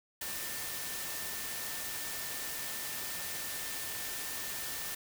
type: tone in noise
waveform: sine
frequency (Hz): 1790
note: A6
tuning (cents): +29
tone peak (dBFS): -48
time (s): 0.21-4.95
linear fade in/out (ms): 5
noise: white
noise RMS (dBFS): -39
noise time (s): 0.21-4.95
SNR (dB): -12
effects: none